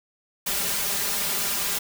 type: noise with comb filter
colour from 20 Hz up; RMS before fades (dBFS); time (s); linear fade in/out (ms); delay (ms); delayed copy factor
white; -26; 0.46-1.79; 10; 5; +0.75
effects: none